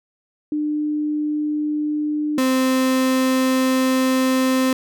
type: tone pair in turn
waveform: sine / 35% pulse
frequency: 300.3 / 260 Hz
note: D4 / C4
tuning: +39 / -11 cents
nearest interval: major second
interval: 250 cents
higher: first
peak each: -19 / -14 dBFS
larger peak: second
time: 0.52-2.38 / 2.38-4.73 s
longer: second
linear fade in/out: 2 ms
effects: none